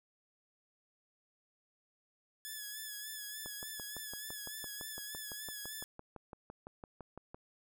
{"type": "tone with vibrato", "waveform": "5% pulse", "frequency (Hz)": 1708, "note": "G#6", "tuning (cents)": 48, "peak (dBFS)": -32, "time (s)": [2.45, 5.84], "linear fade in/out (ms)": 0, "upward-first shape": "sine", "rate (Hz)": 3.4, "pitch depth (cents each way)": 46}
{"type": "click train", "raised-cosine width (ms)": 1, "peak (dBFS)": -33, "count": 24, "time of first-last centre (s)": [3.46, 7.345], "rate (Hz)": 5.92}
{"effects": []}